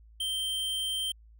square tone, 3135 Hz, G7, 1 cent flat, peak -30 dBFS, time 0.2-1.12 s, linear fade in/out 5 ms, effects added 55 Hz sine -52 dBFS peak until 1.39 s

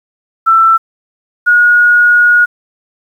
sine tone pair in turn, 1334 / 1445.4 Hz, E6 / F#6, +20 / -41 cents, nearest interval minor second, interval 139 cents, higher second, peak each -4 dBFS, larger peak neither, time 0.46-0.78 / 1.46-2.46 s, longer second, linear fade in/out 20 ms, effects 7-bit

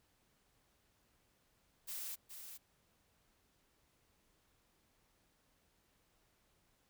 blue noise with echo, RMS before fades -44 dBFS, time 1.87-2.16 s, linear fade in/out 20 ms, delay 420 ms, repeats 1, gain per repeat -7 dB, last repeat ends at 2.58 s, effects pink hiss -75 dBFS RMS until 6.89 s

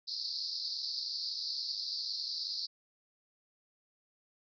pink band-pass noise, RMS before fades -38 dBFS, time 0.07-2.67 s, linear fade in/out 20 ms, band 4200 to 5100 Hz, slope 96 dB/octave, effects none

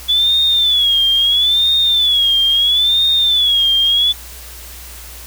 sine tone with vibrato, 3428 Hz, A7, 46 cents flat, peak -10 dBFS, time 0.08-4.13 s, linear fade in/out 20 ms, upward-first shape sine, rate 0.75 Hz, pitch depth 120 cents each way, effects added 60 Hz sine -35 dBFS peak until 5.26 s + white hiss -35 dBFS RMS until 5.26 s

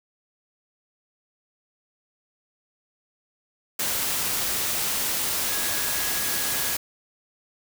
sine tone in noise, 1661.2 Hz, G#6, in tune, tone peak -37 dBFS, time 5.49-6.75 s, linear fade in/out 5 ms, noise white, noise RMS -26 dBFS, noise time 3.79-6.77 s, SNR -14 dB, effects none

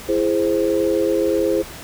sine chord, E augmented, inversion none, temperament equal with one note detuned, 333.8 / 415.3 / 523.3 Hz, E4 / G#4 / B#4, +22 / 0 / 0 cents, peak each -20 dBFS, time 0.08-1.63 s, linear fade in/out 20 ms, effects pink hiss -36 dBFS RMS until 1.83 s

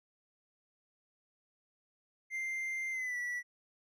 triangle tone with pitch glide, 2093 to 1952.8 Hz, C7 to B6, 0 to -20 cents, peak -33 dBFS, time 2.3-3.43 s, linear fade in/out 50 ms, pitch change -120 cents, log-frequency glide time 2.91-3.17 s, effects none

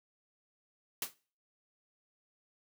white noise with exponential decay, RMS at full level -31 dBFS, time 1.02-1.14 s, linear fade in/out 2 ms, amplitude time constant 25 ms, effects noise-tail reverb RT60 0.4 s tail -21 dB re dry + high-pass 100 Hz 12 dB/octave

